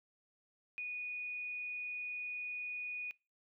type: tone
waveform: sine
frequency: 2468 Hz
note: D#7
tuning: 15 cents flat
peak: -38 dBFS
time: 0.78-3.11 s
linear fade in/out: 0 ms
effects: noise-tail reverb RT60 0.3 s tail -25 dB re dry